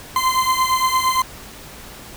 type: beating tone pair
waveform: 40% pulse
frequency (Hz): 1031 / 1039.7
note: C6 / C6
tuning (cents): -26 / -11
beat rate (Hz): 8.7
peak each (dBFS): -18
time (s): 0.16-1.22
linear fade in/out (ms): 2
effects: pink hiss -38 dBFS RMS until 2.16 s